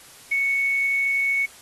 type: tone with quantisation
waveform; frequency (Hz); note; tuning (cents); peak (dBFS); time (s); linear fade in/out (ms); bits
sine; 2217; C#7; 0; -19; 0.31-1.46; 10; 7
effects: white hiss -47 dBFS RMS until 1.61 s + AAC 32 kbps